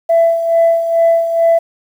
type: tone with tremolo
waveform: sine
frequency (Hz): 667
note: E5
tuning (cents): +20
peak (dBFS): -5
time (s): 0.09-1.59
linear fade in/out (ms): 10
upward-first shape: sine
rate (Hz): 2.3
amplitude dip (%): 65
effects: tanh soft clip ceiling -4 dBFS + 7-bit